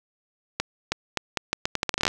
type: accelerating click train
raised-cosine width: 0.2 ms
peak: -6 dBFS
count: 16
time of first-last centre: 0.6-2.079 s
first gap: 320 ms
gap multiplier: 0.79
effects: none